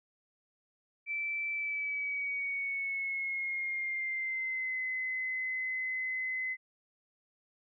sine tone with pitch glide, 2327 to 2038 Hz, D7 to C7, -17 to -46 cents, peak -32 dBFS, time 1.06-6.57 s, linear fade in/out 50 ms, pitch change -229 cents, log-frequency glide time 1.51-4.8 s, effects none

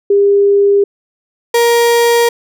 sine / 35% pulse tone pair in turn, 402 / 470.6 Hz, G4 / A#4, +44 / +16 cents, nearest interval minor third, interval 272 cents, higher second, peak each -6 dBFS, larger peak neither, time 0.1-0.84 / 1.54-2.29 s, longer second, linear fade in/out 5 ms, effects none

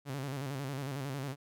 sawtooth tone with vibrato, 136.9 Hz, C#3, 21 cents flat, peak -32 dBFS, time 0.05-1.36 s, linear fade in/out 50 ms, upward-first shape square, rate 11 Hz, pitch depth 77 cents each way, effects none

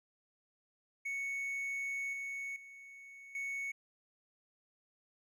triangle tone with level steps, 2217 Hz, C#7, in tune, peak -34 / -37 / -49 / -35 dBFS, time 1.05-3.72 s, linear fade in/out 10 ms, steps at 2.13 / 2.56 / 3.35 s, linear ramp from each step 2 ms, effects none

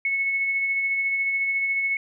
sine tone with tremolo, 2200 Hz, C#7, 14 cents flat, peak -20 dBFS, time 0.05-1.97 s, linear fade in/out 2 ms, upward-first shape sine, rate 14 Hz, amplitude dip 30%, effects none

